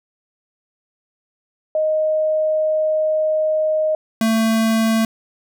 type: tone pair in turn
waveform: sine / square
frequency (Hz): 622.3 / 223.5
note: D#5 / A3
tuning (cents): 0 / +27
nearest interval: octave + tritone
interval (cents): 1773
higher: first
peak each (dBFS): -15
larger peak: neither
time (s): 1.75-3.95 / 4.21-5.05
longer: first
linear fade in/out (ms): 2
effects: none